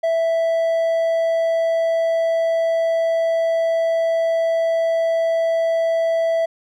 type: tone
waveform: triangle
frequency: 659.3 Hz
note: E5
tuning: in tune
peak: -14 dBFS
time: 0.03-6.46 s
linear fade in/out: 10 ms
effects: none